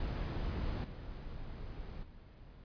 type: noise with level steps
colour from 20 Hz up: brown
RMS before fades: -36 / -45 / -54 dBFS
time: 0-2.64 s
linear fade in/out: 2 ms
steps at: 0.84 / 2.03 s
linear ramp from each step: 2 ms
effects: resampled to 11025 Hz